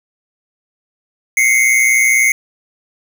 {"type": "tone pair together", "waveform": "square", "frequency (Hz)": [2086, 2206], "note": ["C7", "C#7"], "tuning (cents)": [-6, -9], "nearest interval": "minor second", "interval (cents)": 97, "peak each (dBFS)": -13, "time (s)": [1.37, 2.32], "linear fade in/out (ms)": 2, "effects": ["8-bit"]}